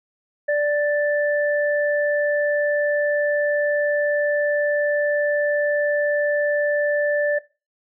sine tone pair together, 587 / 1761.5 Hz, D5 / A6, -1 / +1 cents, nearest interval octave + perfect fifth, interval 1902 cents, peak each -18 / -24 dBFS, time 0.48-7.39 s, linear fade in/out 10 ms, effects noise-tail reverb RT60 0.3 s tail -19 dB re dry

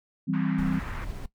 sine chord, C major, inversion first, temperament equal, 164.81 / 196 / 261.6 Hz, E3 / G3 / C4, 0 / 0 / 0 cents, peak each -28 dBFS, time 0.27-0.8 s, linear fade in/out 20 ms
white band-pass noise, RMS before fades -42 dBFS, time 0.33-1.05 s, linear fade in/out 10 ms, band 870 to 1900 Hz, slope 24 dB/octave
brown noise with tremolo, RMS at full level -34 dBFS, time 0.58-1.26 s, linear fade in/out 5 ms, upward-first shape triangle, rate 14 Hz, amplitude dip 25%
effects noise-tail reverb RT60 0.1 s tail -17 dB re dry

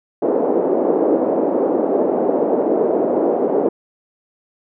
white band-pass noise, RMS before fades -17 dBFS, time 0.22-3.69 s, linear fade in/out 5 ms, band 280 to 560 Hz, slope 24 dB/octave, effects none

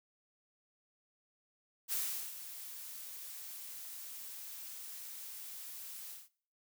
blue noise with ADSR envelope, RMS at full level -35 dBFS, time 1.88-6.29 s, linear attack 46 ms, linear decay 390 ms, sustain -12 dB, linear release 180 ms, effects noise-tail reverb RT60 0.5 s tail -21 dB re dry

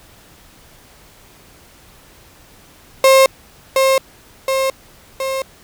35% pulse tone with echo, 533 Hz, C5, 32 cents sharp, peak -5 dBFS, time 3.04-3.26 s, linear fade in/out 2 ms, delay 720 ms, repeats 3, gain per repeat -4 dB, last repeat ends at 5.42 s, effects pink hiss -46 dBFS RMS until 5.63 s

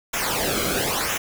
pink noise with flanger, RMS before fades -24 dBFS, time 0.13-1.18 s, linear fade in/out 10 ms, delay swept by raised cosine 0.22 to 1.12 ms, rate 0.99 Hz, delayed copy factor -0.75, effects none

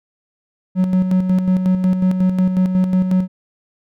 triangle tone with tremolo, 185 Hz, F#3, in tune, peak -9 dBFS, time 0.75-3.28 s, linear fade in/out 50 ms, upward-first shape square, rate 5.5 Hz, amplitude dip 50%, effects none

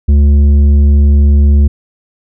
sine tone with tanh clipping, 71.8 Hz, D2, 39 cents flat, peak -5 dBFS, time 0.08-1.68 s, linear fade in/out 10 ms, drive 8 dB, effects none

